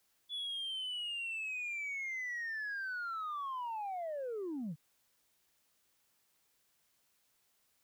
sine linear sweep, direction down, 3440 to 138.59 Hz, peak -35 dBFS, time 0.29-4.76 s, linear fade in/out 50 ms, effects tanh soft clip ceiling -35 dBFS + white hiss -75 dBFS RMS until 7.83 s

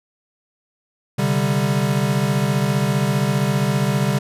square chord, C suspended second, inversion none, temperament equal with one note detuned, 131.72 / 146.83 / 196 Hz, C3 / D3 / G3, +12 / 0 / 0 cents, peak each -22 dBFS, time 1.18-4.19 s, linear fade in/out 10 ms, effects resampled to 32000 Hz

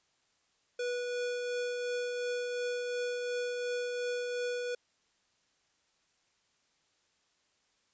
square tone with tremolo, 489 Hz, B4, 17 cents flat, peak -32 dBFS, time 0.79-4.75 s, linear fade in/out 5 ms, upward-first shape triangle, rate 2.8 Hz, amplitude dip 30%, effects white hiss -73 dBFS RMS until 7.93 s + resampled to 16000 Hz

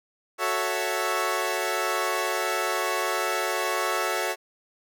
15% pulse chord, F# minor seventh, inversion none, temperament equal, 370 / 440 / 554.4 / 659.3 Hz, F#4 / A4 / C#5 / E5, 0 / 0 / 0 / 0 cents, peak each -24 dBFS, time 0.38-4.36 s, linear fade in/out 50 ms, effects none

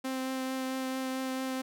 sawtooth tone with vibrato, 261.6 Hz, C4, in tune, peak -28 dBFS, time 0.04-1.62 s, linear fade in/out 10 ms, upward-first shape triangle, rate 4.5 Hz, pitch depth 12 cents each way, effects none

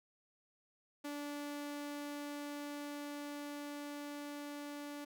sawtooth tone with level ramp, 290.3 Hz, D4, 20 cents flat, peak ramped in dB -37 to -40 dBFS, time 1.04-5.05 s, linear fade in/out 10 ms, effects none

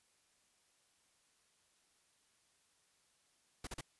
pink noise bursts, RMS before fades -44 dBFS, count 3, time 3.64-3.811 s, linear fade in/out 5 ms, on 31 ms, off 39 ms, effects white hiss -74 dBFS RMS until 3.99 s + resampled to 24000 Hz

